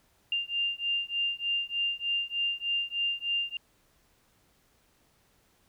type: beating tone pair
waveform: sine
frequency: 2794 / 2797.3 Hz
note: F7 / F7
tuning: 0 / +2 cents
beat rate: 3.3 Hz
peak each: -31 dBFS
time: 0.32-3.57 s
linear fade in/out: 2 ms
effects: pink hiss -67 dBFS RMS until 5.68 s